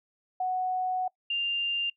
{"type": "tone pair in turn", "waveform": "sine", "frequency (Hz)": [740, 2794], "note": ["F#5", "F7"], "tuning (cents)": [0, 0], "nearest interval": "octave + major seventh", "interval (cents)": 2300, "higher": "second", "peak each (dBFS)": -26, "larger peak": "neither", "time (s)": [[0.4, 1.08], [1.3, 1.9]], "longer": "first", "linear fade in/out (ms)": 5, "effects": ["noise-tail reverb RT60 0.1 s tail -23 dB re dry"]}